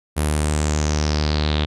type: tone with low-pass filter sweep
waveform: sawtooth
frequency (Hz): 75.6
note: D#2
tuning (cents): -49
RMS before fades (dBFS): -20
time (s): 0.16-1.66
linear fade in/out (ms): 20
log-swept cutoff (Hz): 11000 to 3500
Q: 5.2
effects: none